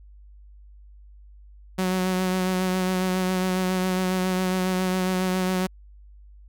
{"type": "tone with vibrato", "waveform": "sawtooth", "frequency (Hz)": 185, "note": "F#3", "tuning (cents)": 0, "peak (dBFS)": -18, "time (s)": [1.78, 5.67], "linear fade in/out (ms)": 10, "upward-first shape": "sine", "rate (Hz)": 7.3, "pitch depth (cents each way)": 20, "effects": ["added 50 Hz sine -45 dBFS peak until 6.48 s"]}